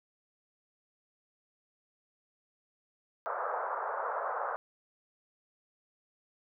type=band-pass noise; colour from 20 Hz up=white; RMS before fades=-35 dBFS; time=3.26-4.56 s; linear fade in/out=0 ms; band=480 to 1400 Hz; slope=48 dB/octave; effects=none

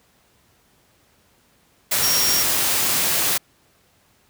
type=tone in noise; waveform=sine; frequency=5588 Hz; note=F8; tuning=in tune; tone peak=-20 dBFS; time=2.02-2.43 s; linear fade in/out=10 ms; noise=white; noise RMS=-20 dBFS; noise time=1.91-3.38 s; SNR=-3 dB; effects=pink hiss -59 dBFS RMS until 4.29 s + high-pass 60 Hz 12 dB/octave

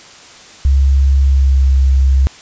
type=tone with pitch glide; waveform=sine; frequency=68.2 to 66.84 Hz; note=C#2 to C2; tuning=-28 to +38 cents; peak=-7 dBFS; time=0.65-2.27 s; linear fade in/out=0 ms; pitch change=-34 cents; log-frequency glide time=1.22-1.63 s; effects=white hiss -38 dBFS RMS until 2.41 s + resampled to 16000 Hz

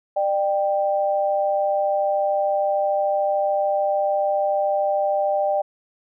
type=tone pair together; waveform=sine; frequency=599 / 785.8 Hz; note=D5 / G5; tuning=+34 / +4 cents; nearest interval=perfect fourth; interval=470 cents; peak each=-20 / -22 dBFS; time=0.16-5.62 s; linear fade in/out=10 ms; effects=none

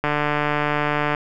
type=click train; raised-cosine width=0.5 ms; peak=-6 dBFS; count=165; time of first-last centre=0.04-1.148 s; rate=148 Hz; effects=none

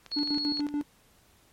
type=clicks; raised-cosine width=0.2 ms; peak=-27 dBFS; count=9; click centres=0.063 / 0.117 / 0.188 / 0.275 / 0.345 / 0.383 / 0.572 / 0.605 / 0.688 s
type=tone; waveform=sine; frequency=4337 Hz; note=C#8; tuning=39 cents flat; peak=-29 dBFS; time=0.11-0.61 s; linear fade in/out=20 ms
type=tone with tremolo; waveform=triangle; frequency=292.4 Hz; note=D4; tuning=7 cents flat; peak=-24 dBFS; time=0.16-0.83 s; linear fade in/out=10 ms; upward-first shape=square; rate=6.9 Hz; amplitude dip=70%
effects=pink hiss -62 dBFS RMS until 1.52 s + MP3 64 kbps

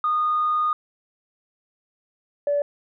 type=tone pair in turn; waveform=sine; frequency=1229 / 577.2 Hz; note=D#6 / D5; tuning=-22 / -30 cents; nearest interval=octave + minor second; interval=1308 cents; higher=first; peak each=-18 dBFS; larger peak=neither; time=0.04-0.73 / 2.47-2.62 s; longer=first; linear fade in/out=2 ms; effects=tanh soft clip ceiling -14 dBFS

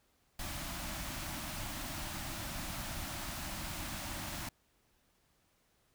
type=band-stop noise; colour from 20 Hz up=pink; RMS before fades=-41 dBFS; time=0.39-4.49 s; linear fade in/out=5 ms; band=350 to 560 Hz; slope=96 dB/octave; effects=pink hiss -73 dBFS RMS until 5.94 s

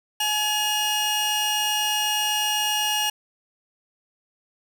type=tone pair together; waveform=sawtooth; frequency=847 / 2858 Hz; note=G#5 / F7; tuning=+34 / +39 cents; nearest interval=octave + major sixth; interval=2105 cents; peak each=-22 / -20 dBFS; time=0.2-3.1 s; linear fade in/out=5 ms; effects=none

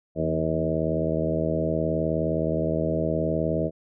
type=harmonic tone with a mistuned harmonic; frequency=79.3 Hz; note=D#2; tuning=33 cents sharp; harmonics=1 / 2 / 3 / 4 / 5 / 6 / 7 / 8; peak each=-34 / -28 / -33 / -30 / -33 / -31 / -31 / -29 dBFS; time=0.15-3.71 s; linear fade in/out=50 ms; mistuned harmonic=2; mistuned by=+33 cents; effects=none

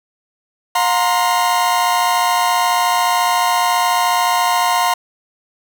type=chord; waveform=40% pulse; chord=F suspended fourth; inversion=none; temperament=equal with one note detuned; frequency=714 / 932.3 / 1046.5 Hz; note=F5 / Bb5 / C6; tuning=+38 / 0 / 0 cents; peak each=-17 dBFS; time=0.75-4.94 s; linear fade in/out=5 ms; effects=none

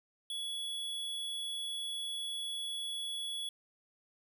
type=tone; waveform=square; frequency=3382 Hz; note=G#7; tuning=31 cents sharp; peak=-37 dBFS; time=0.3-3.49 s; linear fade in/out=2 ms; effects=none

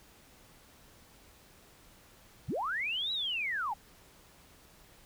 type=linear two-way sweep; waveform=sine; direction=up then down; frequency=69.2 to 3951 to 767 Hz; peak=-31 dBFS; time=2.48-3.74 s; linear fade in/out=10 ms; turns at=3.12 s; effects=pink hiss -59 dBFS RMS until 5.05 s

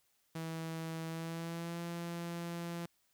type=tone with pitch glide; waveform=sawtooth; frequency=162.7 to 170.59 Hz; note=E3 to F3; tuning=-22 to -40 cents; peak=-35 dBFS; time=0.35-2.86 s; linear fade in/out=5 ms; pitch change=+82 cents; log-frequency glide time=1.07-1.81 s; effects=white hiss -75 dBFS RMS until 3.13 s

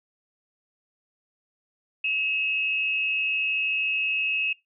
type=tone pair together; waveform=sine; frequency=2574 / 2787 Hz; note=E7 / F7; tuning=-42 / -4 cents; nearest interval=minor second; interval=138 cents; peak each=-24 / -30 dBFS; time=2.04-4.53 s; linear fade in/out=5 ms; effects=noise-tail reverb RT60 0.2 s tail -24 dB re dry

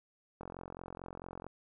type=click train; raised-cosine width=1 ms; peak=-30 dBFS; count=48; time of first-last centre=0.41-1.466 s; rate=44.5 Hz; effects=none

